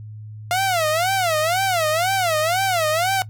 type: tone with vibrato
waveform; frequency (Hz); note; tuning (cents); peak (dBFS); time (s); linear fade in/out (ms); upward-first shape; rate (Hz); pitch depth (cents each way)
sawtooth; 692; F5; -16; -14; 0.51-3.22; 0; sine; 2; 210
effects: noise-tail reverb RT60 0.1 s tail -18 dB re dry + added 107 Hz sine -33 dBFS peak until 3.29 s